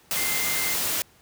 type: tone in noise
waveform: sine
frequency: 2087 Hz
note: C7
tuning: 5 cents flat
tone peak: -30 dBFS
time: 0.17-0.74 s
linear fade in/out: 0 ms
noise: white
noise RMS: -26 dBFS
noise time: 0.11-1.02 s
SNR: -7 dB
effects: pink hiss -57 dBFS RMS until 1.21 s + high-pass 60 Hz 12 dB/octave